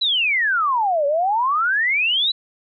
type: exponential two-way sweep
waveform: sine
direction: down then up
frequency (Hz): 4039 to 554.4 to 4039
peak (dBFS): -16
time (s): 0.01-2.32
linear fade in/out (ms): 10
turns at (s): 1.06
effects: none